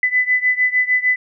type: beating tone pair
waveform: sine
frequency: 2000 / 2006.6 Hz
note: B6 / B6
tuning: +21 / +27 cents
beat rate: 6.6 Hz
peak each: -16 / -18 dBFS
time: 0.03-1.16 s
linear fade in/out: 2 ms
effects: none